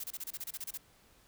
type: noise bursts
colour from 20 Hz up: blue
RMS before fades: -40 dBFS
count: 12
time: 0-0.775 s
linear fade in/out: 5 ms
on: 38 ms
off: 29 ms
effects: pink hiss -64 dBFS RMS until 1.27 s